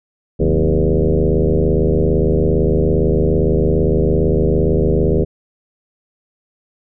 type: tone with frequency modulation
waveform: sine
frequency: 168.5 Hz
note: E3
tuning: 38 cents sharp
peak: -11 dBFS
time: 0.39-5.25 s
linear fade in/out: 20 ms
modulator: 77.6 Hz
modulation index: 4.4
effects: none